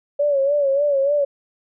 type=tone with vibrato; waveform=sine; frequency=564 Hz; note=C#5; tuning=30 cents sharp; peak=-15 dBFS; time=0.19-1.25 s; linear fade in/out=10 ms; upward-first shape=sine; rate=3.4 Hz; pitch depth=74 cents each way; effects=none